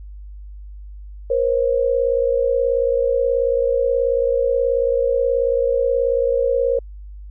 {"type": "tone pair together", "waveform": "sine", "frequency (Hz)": [477.6, 536.1], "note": ["A#4", "C5"], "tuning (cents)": [42, 42], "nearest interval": "major second", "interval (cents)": 200, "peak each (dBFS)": -18, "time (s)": [1.3, 6.79], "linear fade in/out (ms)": 5, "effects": ["added 50 Hz sine -33 dBFS peak until 7.3 s"]}